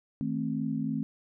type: chord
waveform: sine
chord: A diminished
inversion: second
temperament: just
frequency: 158.4 / 220 / 264 Hz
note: Eb3 / A3 / C4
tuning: +31 / 0 / +16 cents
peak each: -34 / -32 / -32 dBFS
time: 0.21-1.03 s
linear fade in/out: 0 ms
effects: none